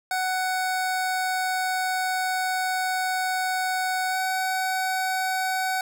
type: tone with pitch glide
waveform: 25% pulse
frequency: 745 to 752.4 Hz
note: F#5 to F#5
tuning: +12 to +29 cents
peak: -20 dBFS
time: 0.11-5.81 s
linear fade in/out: 2 ms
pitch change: +17 cents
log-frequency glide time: 4.08-4.18 s
effects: none